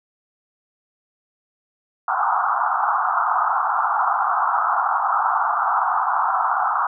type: band-pass noise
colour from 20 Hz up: white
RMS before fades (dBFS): -20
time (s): 2.08-6.87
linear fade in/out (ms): 5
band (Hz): 720 to 1400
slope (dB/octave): 96
effects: none